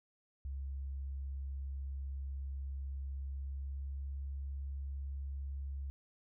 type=tone with pitch glide; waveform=sine; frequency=68.1 to 68.89 Hz; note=C#2 to C#2; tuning=-30 to -10 cents; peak=-38 dBFS; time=0.45-5.9 s; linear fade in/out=0 ms; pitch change=+20 cents; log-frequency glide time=3.23-4.09 s; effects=none